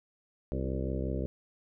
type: harmonic tone with a mistuned harmonic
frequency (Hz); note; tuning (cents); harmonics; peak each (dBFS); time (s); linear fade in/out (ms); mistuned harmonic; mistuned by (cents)
65.5; C2; +2; 1 / 2 / 3 / 4 / 5 / 6 / 7 / 8 / 9; -34 / -37 / -39 / -40 / -41 / -42 / -42 / -43 / -44; 0.52-1.26; 0; 5; +52
effects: none